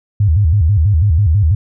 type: tone with vibrato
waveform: sine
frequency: 89.8 Hz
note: F2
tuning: 49 cents sharp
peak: -8 dBFS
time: 0.2-1.55 s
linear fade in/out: 5 ms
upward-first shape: square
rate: 6.1 Hz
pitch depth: 240 cents each way
effects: none